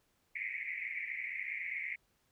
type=band-pass noise; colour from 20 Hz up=pink; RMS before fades=-40 dBFS; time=0.35-1.96 s; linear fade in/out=10 ms; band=2000 to 2300 Hz; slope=96 dB/octave; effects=pink hiss -75 dBFS RMS until 2.31 s